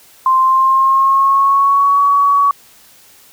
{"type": "tone with pitch glide", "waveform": "sine", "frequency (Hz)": [1046.5, 1128.1], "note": ["C6", "C#6"], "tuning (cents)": [0, 30], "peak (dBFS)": -8, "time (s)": [0.26, 2.51], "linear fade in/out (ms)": 2, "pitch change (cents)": 130, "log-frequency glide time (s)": [0.41, 1.98], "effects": ["white hiss -45 dBFS RMS until 3.32 s"]}